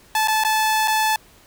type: tone with dropouts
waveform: sawtooth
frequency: 870 Hz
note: A5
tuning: 20 cents flat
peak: -13 dBFS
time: 0.15-1.16 s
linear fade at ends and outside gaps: 2 ms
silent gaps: 0.275-0.282 / 0.438-0.448 / 0.876-0.88 s
effects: pink hiss -51 dBFS RMS until 1.46 s